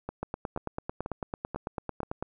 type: two click trains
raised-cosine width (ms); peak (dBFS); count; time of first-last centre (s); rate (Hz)
1; -18 / -20; 19 / 5; 0.23-2.226 / 0.09-2.032; 9.02 / 2.06
effects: none